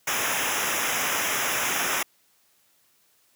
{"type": "noise with comb filter", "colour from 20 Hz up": "pink", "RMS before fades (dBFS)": -26, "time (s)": [0.07, 2.03], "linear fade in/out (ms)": 5, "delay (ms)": 0.23, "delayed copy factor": -0.95, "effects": ["white hiss -64 dBFS RMS until 3.35 s", "high-pass 80 Hz 12 dB/octave"]}